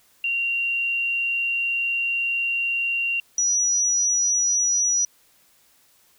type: tone pair in turn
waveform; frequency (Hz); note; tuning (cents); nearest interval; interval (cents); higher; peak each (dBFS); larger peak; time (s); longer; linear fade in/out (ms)
sine; 2762 / 5852; F7 / F#8; -20 / -20; octave + minor second; 1300; second; -21 / -18; second; 0.24-3.2 / 3.38-5.05; first; 2
effects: white hiss -59 dBFS RMS until 6.18 s